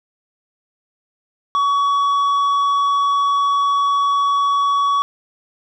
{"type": "tone with tanh clipping", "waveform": "sine", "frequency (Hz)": 1128, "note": "C#6", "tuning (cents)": 30, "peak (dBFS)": -15, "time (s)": [1.55, 5.02], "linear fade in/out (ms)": 0, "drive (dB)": 6, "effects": []}